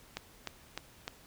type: click train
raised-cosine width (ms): 0.2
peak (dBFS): -19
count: 4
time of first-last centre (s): 0.17-1.079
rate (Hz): 3.3
effects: pink hiss -58 dBFS RMS until 1.26 s